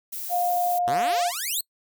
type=noise; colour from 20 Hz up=violet; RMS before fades=-33 dBFS; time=0.12-0.79 s; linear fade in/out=10 ms
type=tone with pitch glide; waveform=sine; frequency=709 to 702.9 Hz; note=F5 to F5; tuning=+26 to +11 cents; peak=-21 dBFS; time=0.29-1.32 s; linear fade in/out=50 ms; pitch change=-15 cents; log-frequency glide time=1.02-1.14 s
type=exponential sweep; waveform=5% pulse; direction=up; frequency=107.4 to 4435 Hz; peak=-17 dBFS; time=0.87-1.61 s; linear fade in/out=5 ms
effects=noise-tail reverb RT60 0.1 s tail -26 dB re dry